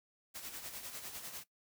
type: noise with tremolo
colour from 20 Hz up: white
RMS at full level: -44 dBFS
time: 0.34-1.44 s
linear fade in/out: 20 ms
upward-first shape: sine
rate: 10 Hz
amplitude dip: 55%
effects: noise-tail reverb RT60 0.1 s tail -17 dB re dry